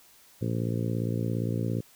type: harmonic tone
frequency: 57.4 Hz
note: A#1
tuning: 26 cents flat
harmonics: 2 / 3 / 4 / 5 / 6 / 7 / 8 / 9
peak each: -29 / -33 / -35 / -37 / -39 / -40 / -41 / -42 dBFS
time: 0.41-1.81 s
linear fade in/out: 10 ms
effects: white hiss -57 dBFS RMS until 1.95 s